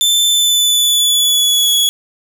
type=tone with pitch glide; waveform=sawtooth; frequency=3538 to 3367 Hz; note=A7 to G#7; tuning=+9 to +23 cents; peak=-7 dBFS; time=0.01-1.89 s; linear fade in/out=0 ms; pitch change=-86 cents; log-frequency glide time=0.27-1.77 s; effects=none